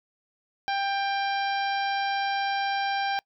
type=harmonic tone; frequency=792 Hz; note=G5; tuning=18 cents sharp; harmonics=1 / 2 / 3 / 4 / 5 / 6 / 7; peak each=-26 / -32 / -36 / -38 / -40 / -42 / -43 dBFS; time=0.68-3.19 s; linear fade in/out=0 ms; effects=noise-tail reverb RT60 0.1 s tail -26 dB re dry